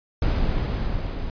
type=noise with level ramp; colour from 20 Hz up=brown; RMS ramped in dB=-20 to -29 dBFS; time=0.22-1.3 s; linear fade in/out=2 ms; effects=resampled to 11025 Hz